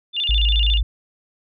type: tone with vibrato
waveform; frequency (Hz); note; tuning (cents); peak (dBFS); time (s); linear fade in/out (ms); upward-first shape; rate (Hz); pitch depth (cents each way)
sine; 3165; G7; +16; -19; 0.13-0.81; 50; square; 14; 190
type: tone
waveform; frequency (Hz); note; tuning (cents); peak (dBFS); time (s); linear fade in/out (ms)
sine; 54.3; A1; -22; -15; 0.29-0.83; 5
effects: none